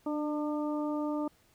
harmonic tone with a mistuned harmonic, 300.4 Hz, D4, 39 cents sharp, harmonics 1 / 2 / 3 / 4, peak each -31 / -37 / -41 / -43 dBFS, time 0.06-1.28 s, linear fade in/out 5 ms, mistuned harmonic 1, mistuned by -18 cents, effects pink hiss -66 dBFS RMS until 1.54 s

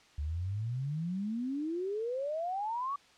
sine exponential sweep, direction up, 70.4 to 1158 Hz, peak -32 dBFS, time 0.18-2.96 s, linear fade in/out 5 ms, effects white hiss -61 dBFS RMS until 3.17 s + low-pass 5000 Hz 12 dB/octave

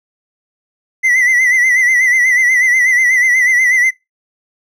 triangle tone with vibrato, 2008 Hz, B6, 28 cents sharp, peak -7 dBFS, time 1.03-3.91 s, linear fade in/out 20 ms, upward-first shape sine, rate 8.2 Hz, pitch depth 69 cents each way, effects noise-tail reverb RT60 0.2 s tail -23 dB re dry

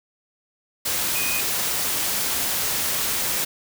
sine tone in noise, 2489 Hz, D#7, in tune, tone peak -27 dBFS, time 1.15-1.41 s, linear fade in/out 10 ms, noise white, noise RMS -24 dBFS, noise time 0.85-3.45 s, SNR -6 dB, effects none

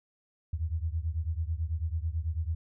sine beating tone pair, 77.78 / 86.88 Hz, D#2 / F2, 0 / -8 cents, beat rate 9.1 Hz, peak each -31 / -33 dBFS, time 0.53-2.55 s, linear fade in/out 5 ms, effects none

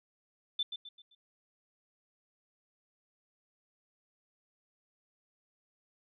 sine tone with echo, 3533 Hz, A7, 6 cents sharp, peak -29 dBFS, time 0.59-0.63 s, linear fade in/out 5 ms, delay 130 ms, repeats 4, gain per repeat -8 dB, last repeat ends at 1.15 s, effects none

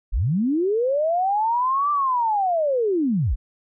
sine linear two-way sweep, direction up then down, 30.87 to 1184 to 30.87 Hz, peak -18 dBFS, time 0.12-3.36 s, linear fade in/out 20 ms, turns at 1.91 s, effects none

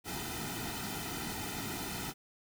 pink noise with comb filter, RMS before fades -39 dBFS, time 0.04-2.14 s, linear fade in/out 50 ms, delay 1.8 ms, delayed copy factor -0.85, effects none

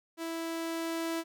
sawtooth tone with level ramp, 329.6 Hz, E4, in tune, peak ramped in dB -31 to -27 dBFS, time 0.17-1.24 s, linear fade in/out 50 ms, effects none

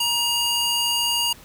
square tone with high-pass filter, 947 Hz, A#5, 27 cents sharp, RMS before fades -22 dBFS, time 0-1.33 s, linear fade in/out 5 ms, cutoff 2300 Hz, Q 1.1, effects pink hiss -47 dBFS RMS until 1.44 s

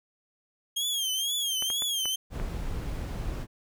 sawtooth tone with vibrato, 3230 Hz, G#7, 49 cents flat, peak -24 dBFS, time 0.76-2.16 s, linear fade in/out 10 ms, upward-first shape triangle, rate 2.1 Hz, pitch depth 130 cents each way
clicks, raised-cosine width 0.5 ms, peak -23 dBFS, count 5, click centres 1.624 / 1.702 / 1.822 / 2.056 / 2.399 s
brown noise, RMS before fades -33 dBFS, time 2.3-3.47 s, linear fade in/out 50 ms
effects none

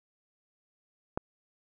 click, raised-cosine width 1 ms, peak -16 dBFS, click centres 1.175 s, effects none

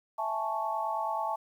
sine chord, A major seventh, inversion second, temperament equal, 659.3 / 830.6 / 880 / 1108.7 Hz, E5 / G#5 / A5 / C#6, 0 / 0 / 0 / 0 cents, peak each -36 / -37 / -32 / -36 dBFS, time 0.18-1.36 s, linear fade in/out 10 ms, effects 10-bit

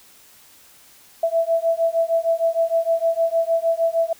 sine beating tone pair, 659.3 / 665.8 Hz, E5 / E5, 0 / +17 cents, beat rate 6.5 Hz, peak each -20 dBFS, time 1.23-4.13 s, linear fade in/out 5 ms, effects white hiss -50 dBFS RMS until 4.19 s

